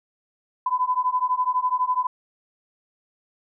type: beating tone pair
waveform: sine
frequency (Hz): 1000 / 1012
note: B5 / B5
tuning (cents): +21 / +42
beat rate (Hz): 12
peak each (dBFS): -23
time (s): 0.66-2.07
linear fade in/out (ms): 5
effects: none